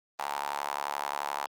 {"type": "tone with high-pass filter", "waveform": "sawtooth", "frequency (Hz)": 71.5, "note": "D2", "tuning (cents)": -46, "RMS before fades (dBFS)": -34, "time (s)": [0.19, 1.47], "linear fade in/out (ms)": 5, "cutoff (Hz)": 890, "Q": 4.1, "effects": ["Opus 24 kbps"]}